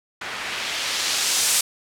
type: noise with low-pass filter sweep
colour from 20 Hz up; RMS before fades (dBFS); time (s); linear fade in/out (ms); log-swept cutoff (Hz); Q
blue; -24; 0.21-1.61; 5; 1700 to 9000; 0.86
effects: none